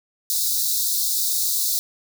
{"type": "high-pass noise", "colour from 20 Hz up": "white", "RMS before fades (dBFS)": -22, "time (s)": [0.3, 1.79], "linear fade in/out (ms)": 0, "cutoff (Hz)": 3700, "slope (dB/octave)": 96, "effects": []}